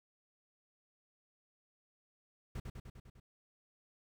brown noise with echo, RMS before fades -41 dBFS, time 2.55-2.6 s, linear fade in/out 5 ms, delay 100 ms, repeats 6, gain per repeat -3 dB, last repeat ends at 3.2 s, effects none

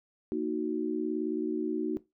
sine chord, D# minor, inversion second, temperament equal, 233.1 / 311.1 / 370 Hz, A#3 / D#4 / F#4, 0 / 0 / 0 cents, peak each -35 / -32 / -32 dBFS, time 0.32-1.97 s, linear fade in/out 0 ms, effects noise-tail reverb RT60 0.2 s tail -18 dB re dry

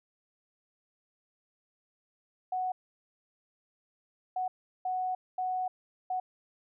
sine tone bursts at uneven times, 740 Hz, F#5, in tune, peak -29 dBFS, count 5, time 2.52-2.72 / 4.36-4.48 / 4.85-5.15 / 5.38-5.68 / 6.1-6.2 s, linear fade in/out 5 ms, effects none

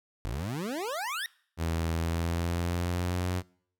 25% pulse exponential sweep, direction up, 47 to 1918 Hz, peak -28 dBFS, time 0.25-1.26 s, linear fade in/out 0 ms
sawtooth tone with pitch glide, 82.41 to 90.39 Hz, E2 to F#2, 0 to -40 cents, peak -24 dBFS, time 1.57-3.43 s, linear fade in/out 50 ms, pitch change +160 cents, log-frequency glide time 1.96-3.3 s
effects noise-tail reverb RT60 0.6 s tail -24 dB re dry

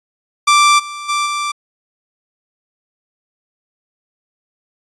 sawtooth tone with level steps, 1174.7 Hz, D6, in tune, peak -4 / -22 / -11 / -14 dBFS, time 0.47-1.52 s, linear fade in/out 10 ms, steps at 0.78 / 1.08 / 1.25 s, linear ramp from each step 20 ms, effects resampled to 22050 Hz

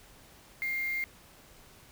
sine tone with quantisation, 2113 Hz, C7, 16 cents sharp, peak -30 dBFS, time 0.62-1.04 s, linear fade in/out 0 ms, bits 7, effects pink hiss -56 dBFS RMS until 1.91 s

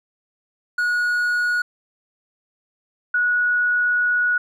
triangle / sine tone pair in turn, 1454 / 1461.5 Hz, F#6 / F#6, -31 / -22 cents, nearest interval unison, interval 9 cents, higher second, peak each -16 / -16 dBFS, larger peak neither, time 0.78-1.62 / 3.14-4.38 s, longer second, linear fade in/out 5 ms, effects none

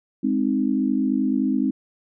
sine chord, Ab major, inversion none, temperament equal, 207.7 / 261.6 / 311.1 Hz, Ab3 / C4 / Eb4, 0 / 0 / 0 cents, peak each -24 / -21 / -25 dBFS, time 0.23-1.71 s, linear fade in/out 10 ms, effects none

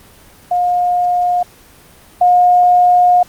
sine tone pair in turn, 713 / 716.1 Hz, F5 / F5, +36 / +43 cents, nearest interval unison, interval 7 cents, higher second, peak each -11 / -6 dBFS, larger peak second, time 0.51-1.43 / 2.21-3.23 s, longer second, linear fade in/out 5 ms, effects pink hiss -43 dBFS RMS until 3.28 s + Opus 24 kbps

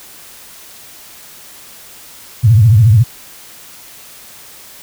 sine tone with vibrato, 110 Hz, A2, in tune, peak -4 dBFS, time 2.43-3.04 s, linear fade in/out 20 ms, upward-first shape triangle, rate 14 Hz, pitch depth 250 cents each way, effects white hiss -37 dBFS RMS until 4.82 s

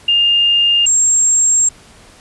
sine tone pair in turn, 2814 / 7484 Hz, F7 / A#8, +12 / +6 cents, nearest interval octave + perfect fourth, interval 1694 cents, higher second, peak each -9 / -9 dBFS, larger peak neither, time 0.08-0.86 / 0.86-1.69 s, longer second, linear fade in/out 5 ms, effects pink hiss -43 dBFS RMS until 2.2 s + resampled to 24000 Hz

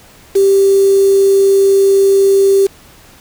sine tone with quantisation, 392 Hz, G4, in tune, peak -6 dBFS, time 0.35-2.67 s, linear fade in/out 10 ms, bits 4, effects pink hiss -42 dBFS RMS until 3.2 s

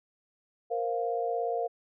sine chord, Bb suspended second, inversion none, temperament equal, 466.2 / 523.3 / 698.5 Hz, Bb4 / C5 / F5, 0 / 0 / 0 cents, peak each -31 / -36 / -31 dBFS, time 0.7-1.68 s, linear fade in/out 20 ms, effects none

